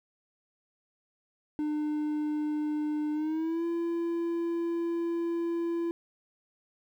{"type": "tone with pitch glide", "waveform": "triangle", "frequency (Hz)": [301.2, 338.1], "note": ["D4", "E4"], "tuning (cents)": [44, 44], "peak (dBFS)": -26, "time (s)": [1.59, 5.91], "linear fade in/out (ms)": 0, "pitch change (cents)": 200, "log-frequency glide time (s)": [3.13, 3.65], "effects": ["11-bit"]}